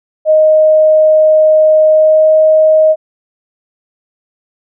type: tone with pitch glide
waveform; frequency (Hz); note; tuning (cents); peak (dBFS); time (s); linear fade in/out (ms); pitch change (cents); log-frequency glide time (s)
sine; 622.3 to 626.3; D#5 to D#5; 0 to +11; -4; 0.25-2.96; 50; +11; 1.89-2.33
effects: none